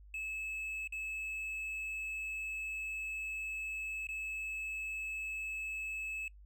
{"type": "tone with dropouts", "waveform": "triangle", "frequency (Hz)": 2598, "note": "E7", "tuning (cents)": -26, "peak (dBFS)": -36, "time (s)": [0.14, 6.28], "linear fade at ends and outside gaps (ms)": 2, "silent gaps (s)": [[0.875, 0.923], [4.07, 4.088]], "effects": ["noise-tail reverb RT60 0.1 s tail -22 dB re dry", "added 50 Hz sine -53 dBFS peak until 6.45 s"]}